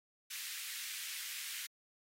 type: high-pass noise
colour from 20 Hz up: pink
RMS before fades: -44 dBFS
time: 0.3-1.67 s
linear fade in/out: 10 ms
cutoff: 1900 Hz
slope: 24 dB/octave
effects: AAC 48 kbps